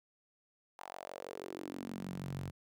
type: tone with high-pass filter sweep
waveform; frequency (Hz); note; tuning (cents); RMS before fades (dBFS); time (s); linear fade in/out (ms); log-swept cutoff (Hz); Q
sawtooth; 46.25; F#1; 0; -44; 0.78-2.51; 20; 870 to 110; 3.7
effects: none